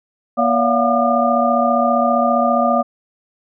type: tone cluster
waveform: sine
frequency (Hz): 238.3 / 571 / 685 / 720 / 1206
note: A#3 / D5 / F5 / F#5 / D6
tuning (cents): +38 / -49 / -34 / -47 / +46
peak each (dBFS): -19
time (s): 0.37-2.83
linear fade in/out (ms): 20
effects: none